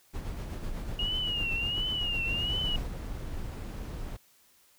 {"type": "noise with tremolo", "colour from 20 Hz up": "brown", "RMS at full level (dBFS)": -34, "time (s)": [0.13, 2.88], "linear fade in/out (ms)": 20, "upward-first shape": "sine", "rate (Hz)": 8, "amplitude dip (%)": 40}
{"type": "tone with vibrato", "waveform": "sine", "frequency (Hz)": 2859, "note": "F7", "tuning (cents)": 40, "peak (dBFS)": -29, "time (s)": [0.99, 2.76], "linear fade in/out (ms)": 2, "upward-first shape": "triangle", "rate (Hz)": 1.4, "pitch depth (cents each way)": 110}
{"type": "noise", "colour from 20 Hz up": "brown", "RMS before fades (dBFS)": -37, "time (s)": [2.28, 4.17], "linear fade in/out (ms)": 10}
{"effects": ["white hiss -63 dBFS RMS until 4.78 s"]}